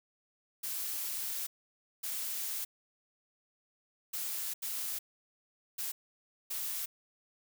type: noise bursts at uneven times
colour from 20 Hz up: blue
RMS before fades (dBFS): -37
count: 6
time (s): 0.63-1.47 / 2.03-2.65 / 4.13-4.54 / 4.62-4.99 / 5.78-5.92 / 6.5-6.86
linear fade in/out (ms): 10
effects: none